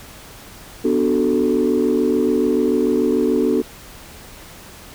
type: chord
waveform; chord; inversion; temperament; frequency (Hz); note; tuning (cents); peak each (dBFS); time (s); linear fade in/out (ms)
sine; B minor seventh; none; equal with one note detuned; 246.9 / 293.7 / 373 / 440; B3 / D4 / F#4 / A4; 0 / 0 / +14 / 0; -19; 0.84-3.62; 10
effects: tanh soft clip ceiling -8 dBFS + pink hiss -40 dBFS RMS until 4.94 s